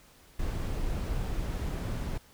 brown noise, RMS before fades -32 dBFS, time 0.39-2.18 s, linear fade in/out 5 ms, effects pink hiss -58 dBFS RMS until 2.33 s

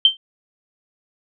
sine tone with exponential decay, 3126 Hz, G7, 6 cents flat, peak -5 dBFS, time 0.05-0.17 s, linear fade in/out 2 ms, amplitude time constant 26 ms, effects none

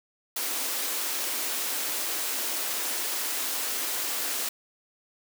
white high-pass noise, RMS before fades -30 dBFS, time 0.36-4.49 s, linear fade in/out 5 ms, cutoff 240 Hz, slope 96 dB/octave, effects none

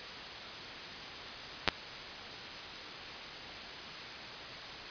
clicks, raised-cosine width 0.2 ms, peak -7 dBFS, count 2, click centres 1.677 / 1.687 s, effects white hiss -43 dBFS RMS until 4.9 s + resampled to 11025 Hz

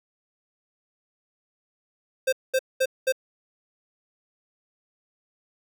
square tone bursts, 523.3 Hz, C5, in tune, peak -20 dBFS, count 4, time 2.27-3.124 s, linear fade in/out 10 ms, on 56 ms, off 210 ms, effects none

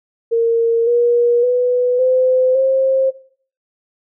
sine tone with pitch steps, 461.2 / 477.7 / 494.9 / 512.6 / 531 Hz, A#4 / A#4 / B4 / C5 / C5, -19 / +42 / +4 / -36 / +25 cents, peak -11 dBFS, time 0.31-3.11 s, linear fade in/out 20 ms, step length 560 ms, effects noise-tail reverb RT60 0.5 s tail -18 dB re dry

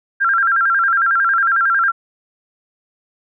sine tone with vibrato, 1475 Hz, F#6, 6 cents flat, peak -12 dBFS, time 0.2-1.92 s, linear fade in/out 20 ms, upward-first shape square, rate 11 Hz, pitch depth 140 cents each way, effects none

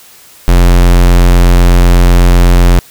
square tone, 44.01 Hz, F1, 14 cents sharp, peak -3 dBFS, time 0.48-2.79 s, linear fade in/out 0 ms, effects white hiss -38 dBFS RMS until 2.9 s

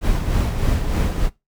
brown noise with tremolo, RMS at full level -17 dBFS, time 0.01-1.3 s, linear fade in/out 50 ms, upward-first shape sine, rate 3.3 Hz, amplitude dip 50%, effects noise-tail reverb RT60 0.2 s tail -20 dB re dry

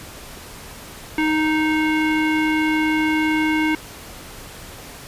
square tone with low-pass filter, 310.8 Hz, D#4, 2 cents flat, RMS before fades -19 dBFS, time 1.18-3.75 s, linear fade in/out 2 ms, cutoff 2300 Hz, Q 3.4, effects pink hiss -38 dBFS RMS until 5.07 s + resampled to 32000 Hz

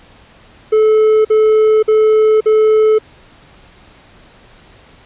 triangle tone bursts, 433.6 Hz, A4, 25 cents flat, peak -5 dBFS, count 4, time 0.72-2.987 s, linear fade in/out 10 ms, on 530 ms, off 49 ms, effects pink hiss -44 dBFS RMS until 5.05 s + resampled to 8000 Hz

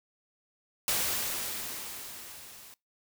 white noise with level ramp, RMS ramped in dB -28 to -51 dBFS, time 0.88-2.74 s, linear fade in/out 0 ms, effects noise-tail reverb RT60 0.2 s tail -23 dB re dry

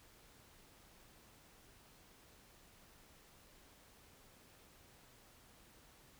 silence, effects pink hiss -64 dBFS RMS until 6.19 s

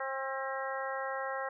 harmonic tone with a mistuned harmonic, 267.3 Hz, C4, 37 cents sharp, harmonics 2 / 3 / 4 / 5 / 6 / 7, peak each -38 / -40 / -41 / -42 / -43 / -43 dBFS, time 0-1.49 s, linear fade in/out 5 ms, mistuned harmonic 7, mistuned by +20 cents, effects none

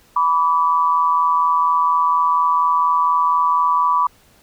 sine tone pair together, 987.8 / 1152 Hz, B5 / D6, 0 / -34 cents, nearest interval minor third, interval 266 cents, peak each -16 dBFS, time 0.16-4.07 s, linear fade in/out 5 ms, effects pink hiss -53 dBFS RMS until 4.42 s

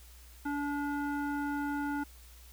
square tone with low-pass filter, 287.8 Hz, D4, 35 cents flat, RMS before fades -34 dBFS, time 0.45-2.04 s, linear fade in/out 10 ms, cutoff 1300 Hz, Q 3.1, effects added 60 Hz sine -52 dBFS peak until 2.52 s + white hiss -58 dBFS RMS until 2.52 s

